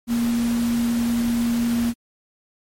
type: tone in noise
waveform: sine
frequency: 235.2 Hz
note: A#3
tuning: 16 cents sharp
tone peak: -18 dBFS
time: 0.07-1.94 s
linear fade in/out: 50 ms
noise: pink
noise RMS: -33 dBFS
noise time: 0.07-1.94 s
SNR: +12 dB
effects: MP3 64 kbps

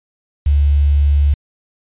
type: tone with quantisation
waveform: sine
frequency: 71.9 Hz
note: D2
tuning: 36 cents flat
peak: -9 dBFS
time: 0.46-1.34 s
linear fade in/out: 5 ms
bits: 6
effects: resampled to 8000 Hz

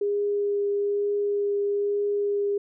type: tone with vibrato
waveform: sine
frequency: 407 Hz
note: G#4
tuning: 35 cents flat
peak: -22 dBFS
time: 0.01-2.58 s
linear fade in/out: 5 ms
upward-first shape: triangle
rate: 1.1 Hz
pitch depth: 10 cents each way
effects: none

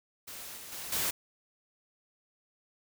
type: noise with level steps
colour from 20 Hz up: white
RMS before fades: -44 / -46 / -41 / -31 dBFS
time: 0.27-1.11 s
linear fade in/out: 10 ms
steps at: 0.57 / 0.72 / 0.92 s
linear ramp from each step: 5 ms
effects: none

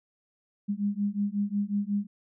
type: beating tone pair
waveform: sine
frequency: 200.8 / 206.3 Hz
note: G3 / G#3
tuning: +42 / -11 cents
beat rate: 5.5 Hz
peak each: -29 dBFS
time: 0.68-2.07 s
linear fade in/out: 20 ms
effects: none

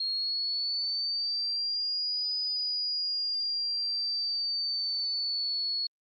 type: linear two-way sweep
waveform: sine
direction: up then down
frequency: 4248 to 4978 to 4363 Hz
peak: -28 dBFS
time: 0-5.87 s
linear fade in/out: 5 ms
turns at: 2.36 s
effects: Opus 48 kbps

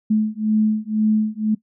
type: beating tone pair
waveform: sine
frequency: 214.5 / 216.5 Hz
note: A3 / A3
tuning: -44 / -28 cents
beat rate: 2 Hz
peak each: -19 / -19 dBFS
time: 0.1-1.55 s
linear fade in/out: 10 ms
effects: noise-tail reverb RT60 0.1 s tail -19 dB re dry

